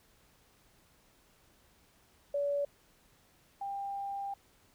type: tone pair in turn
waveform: sine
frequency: 571 / 795.5 Hz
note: D5 / G5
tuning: -49 / +25 cents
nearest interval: tritone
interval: 574 cents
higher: second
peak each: -29 / -35 dBFS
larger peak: first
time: 2.34-2.65 / 3.61-4.34 s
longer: second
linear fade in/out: 5 ms
effects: pink hiss -66 dBFS RMS until 4.74 s